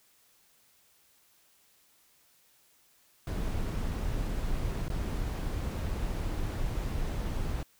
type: noise with dropouts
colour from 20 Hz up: brown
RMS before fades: -32 dBFS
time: 3.27-7.63 s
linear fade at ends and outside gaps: 1 ms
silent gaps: 4.882-4.901 s
effects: white hiss -65 dBFS RMS until 7.79 s